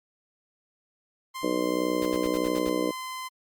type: tone with pitch glide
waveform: sawtooth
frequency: 1046.5 to 1030.9 Hz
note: C6 to C6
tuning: 0 to -26 cents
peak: -30 dBFS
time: 1.34-3.29 s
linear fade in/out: 20 ms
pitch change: -26 cents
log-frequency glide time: 1.49-3.03 s
type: harmonic tone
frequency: 61.6 Hz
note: B1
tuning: 4 cents flat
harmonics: 3 / 4 / 5 / 6 / 7 / 8 / 9 / 10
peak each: -38 / -37 / -28 / -34 / -35 / -30 / -35 / -38 dBFS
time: 1.43-2.91 s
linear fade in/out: 5 ms
type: noise bursts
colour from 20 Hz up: pink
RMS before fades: -40 dBFS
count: 7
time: 2.02-2.692 s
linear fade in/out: 0 ms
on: 36 ms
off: 70 ms
effects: Opus 48 kbps